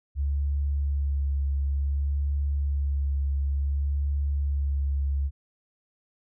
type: tone with vibrato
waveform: sine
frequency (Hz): 70.3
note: C#2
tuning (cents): +25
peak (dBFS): -23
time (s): 0.15-5.31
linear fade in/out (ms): 50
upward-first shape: sine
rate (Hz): 0.56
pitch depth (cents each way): 19
effects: none